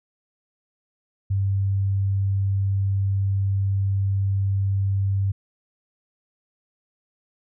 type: tone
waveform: sine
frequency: 98 Hz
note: G2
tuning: in tune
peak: -19 dBFS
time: 1.3-5.32 s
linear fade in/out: 10 ms
effects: none